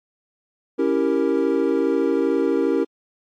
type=chord; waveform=triangle; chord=C# diminished seventh; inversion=none; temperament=equal; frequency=277.2 / 329.6 / 392 / 466.2 Hz; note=C#4 / E4 / G4 / Bb4; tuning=0 / 0 / 0 / 0 cents; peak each=-21 dBFS; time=0.78-2.85 s; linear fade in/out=20 ms; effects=AAC 64 kbps